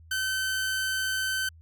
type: tone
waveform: sawtooth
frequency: 1534 Hz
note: G6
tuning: 38 cents flat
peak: -23 dBFS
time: 0.11-1.49 s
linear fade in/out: 5 ms
effects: added 81 Hz sine -49 dBFS peak until 1.61 s